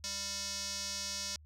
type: tone with band-pass filter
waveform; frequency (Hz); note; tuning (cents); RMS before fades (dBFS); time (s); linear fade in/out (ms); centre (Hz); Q
square; 198; G3; +18; -39; 0.04-1.36; 0; 5500; 3.1
effects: added 76 Hz sine -54 dBFS peak until 1.45 s